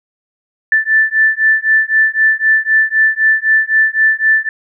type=beating tone pair; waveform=sine; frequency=1760 / 1763.9 Hz; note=A6 / A6; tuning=0 / +4 cents; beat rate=3.9 Hz; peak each=-12 dBFS; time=0.72-4.49 s; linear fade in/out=2 ms; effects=none